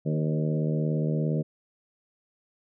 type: harmonic tone with a mistuned harmonic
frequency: 77.3 Hz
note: D#2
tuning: 11 cents flat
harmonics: 2 / 3 / 4 / 5 / 6 / 7 / 8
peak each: -25 / -32 / -36 / -36 / -36 / -38 / -40 dBFS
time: 0.05-1.43 s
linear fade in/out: 20 ms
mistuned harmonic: 6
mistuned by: +18 cents
effects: none